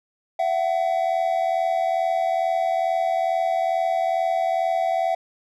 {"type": "tone pair together", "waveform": "triangle", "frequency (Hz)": [671.7, 754], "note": ["E5", "F#5"], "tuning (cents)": [32, 32], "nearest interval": "major second", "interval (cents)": 200, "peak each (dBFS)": [-20, -21], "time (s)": [0.39, 5.15], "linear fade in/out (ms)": 5, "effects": []}